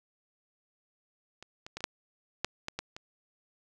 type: clicks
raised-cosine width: 0.2 ms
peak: -29 / -26 / -21 / -27 / -10 / -11 / -17 / -17 / -25 dBFS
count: 9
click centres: 1.426 / 1.665 / 1.77 / 1.806 / 1.841 / 2.446 / 2.684 / 2.79 / 2.965 s
effects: none